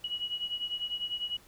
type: beating tone pair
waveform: sine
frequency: 2915 / 2925 Hz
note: F#7 / F#7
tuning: -26 / -21 cents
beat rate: 10 Hz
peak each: -34 / -37 dBFS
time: 0.04-1.37 s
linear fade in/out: 5 ms
effects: pink hiss -58 dBFS RMS until 1.47 s